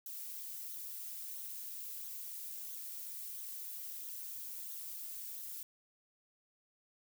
violet noise with flanger, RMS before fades -45 dBFS, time 0.06-5.63 s, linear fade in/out 2 ms, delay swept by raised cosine 0.39 to 4.79 ms, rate 1.5 Hz, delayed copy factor -0.5, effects none

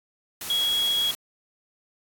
sine tone in noise, 3322 Hz, G#7, in tune, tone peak -21 dBFS, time 0.5-1.11 s, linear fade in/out 2 ms, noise white, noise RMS -34 dBFS, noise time 0.41-1.15 s, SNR +10 dB, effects AAC 64 kbps

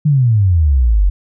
sine exponential sweep, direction down, 155.7 to 44.66 Hz, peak -8 dBFS, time 0.05-1.1 s, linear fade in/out 10 ms, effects none

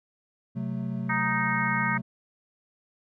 triangle chord, F# diminished, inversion second, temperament equal, 130.81 / 185 / 220 Hz, C3 / F#3 / A3, 0 / 0 / 0 cents, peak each -31 / -31 / -31 dBFS, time 0.55-2.02 s, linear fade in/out 20 ms
harmonic tone, 311.1 Hz, D#4, in tune, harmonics 3 / 4 / 5 / 6 / 7, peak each -31 / -31 / -31 / -31 / -31 dBFS, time 1.09-1.98 s, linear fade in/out 10 ms
effects none

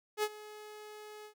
sawtooth tone with ADSR envelope, 423.7 Hz, G#4, 35 cents sharp, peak -24 dBFS, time 0.17-1.34 s, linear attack 61 ms, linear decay 51 ms, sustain -19 dB, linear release 90 ms, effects none

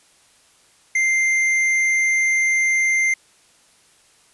triangle tone with hard clipping, 2093 Hz, C7, in tune, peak -17 dBFS, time 0.95-3.14 s, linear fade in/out 5 ms, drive 10 dB, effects white hiss -55 dBFS RMS until 4.33 s + resampled to 24000 Hz

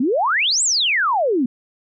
sine exponential two-way sweep, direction up then down, 230 to 8210 to 230 Hz, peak -15 dBFS, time 0-1.46 s, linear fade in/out 5 ms, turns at 0.63 s, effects none

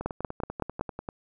two click trains, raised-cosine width 1 ms, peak -20 / -14 dBFS, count 12 / 5, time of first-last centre 0.01-1.088 / 0.06-0.81 s, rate 10.2 / 5.33 Hz, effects none

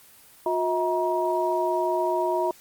sine tone cluster, 359.8 / 641 / 949 Hz, F#4 / E5 / A#5, -48 / -49 / +31 cents, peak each -26 dBFS, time 0.46-2.51 s, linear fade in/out 2 ms, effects white hiss -52 dBFS RMS until 2.6 s + Opus 24 kbps

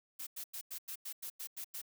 blue noise bursts, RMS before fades -43 dBFS, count 10, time 0.19-1.817 s, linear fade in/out 10 ms, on 79 ms, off 93 ms, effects none

